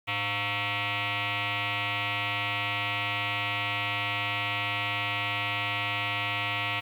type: tone with frequency modulation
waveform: sine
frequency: 108.4 Hz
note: A2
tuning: 25 cents flat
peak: -27 dBFS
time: 0.07-6.81 s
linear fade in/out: 20 ms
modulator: 407 Hz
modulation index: 7.4
effects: 9-bit